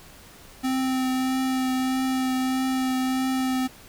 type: tone with vibrato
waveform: square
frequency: 259.9 Hz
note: C4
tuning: 11 cents flat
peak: -23 dBFS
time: 0.63-3.68 s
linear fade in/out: 20 ms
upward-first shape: triangle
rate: 1.6 Hz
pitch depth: 14 cents each way
effects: pink hiss -48 dBFS RMS until 3.88 s